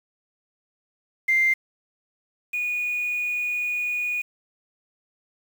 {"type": "tone pair in turn", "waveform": "sine", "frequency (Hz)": [2093, 2458], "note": ["C7", "D#7"], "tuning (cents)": [0, -22], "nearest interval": "minor third", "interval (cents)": 278, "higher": "second", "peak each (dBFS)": [-16, -23], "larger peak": "first", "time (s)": [[1.28, 1.54], [2.53, 4.22]], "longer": "second", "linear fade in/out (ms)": 10, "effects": ["tanh soft clip ceiling -12 dBFS", "7-bit"]}